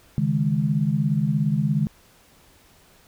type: chord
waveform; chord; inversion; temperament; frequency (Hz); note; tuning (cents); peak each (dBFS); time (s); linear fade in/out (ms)
sine; C# suspended second; none; equal; 138.59 / 155.56 / 207.7; C#3 / D#3 / G#3; 0 / 0 / 0; -24 / -22 / -24; 0.18-1.87; 0
effects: pink hiss -55 dBFS RMS until 3.07 s